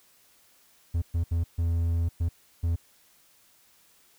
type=tone bursts at uneven times; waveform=triangle; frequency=84.1 Hz; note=E2; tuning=35 cents sharp; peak=-21 dBFS; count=6; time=0.94-1.02 / 1.14-1.24 / 1.31-1.44 / 1.58-2.09 / 2.2-2.29 / 2.63-2.76 s; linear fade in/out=10 ms; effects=white hiss -61 dBFS RMS until 4.18 s